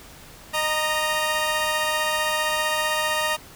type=tone pair together; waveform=15% pulse; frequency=616.4 / 932.3 Hz; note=D#5 / A#5; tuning=-16 / 0 cents; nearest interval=perfect fifth; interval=716 cents; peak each=-18 dBFS; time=0.53-3.37 s; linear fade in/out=20 ms; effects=pink hiss -45 dBFS RMS until 3.55 s